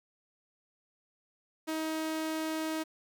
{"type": "tone", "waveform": "sawtooth", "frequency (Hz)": 316.5, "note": "D#4", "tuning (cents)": 30, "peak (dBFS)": -28, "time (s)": [1.67, 2.84], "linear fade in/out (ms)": 20, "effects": ["10-bit"]}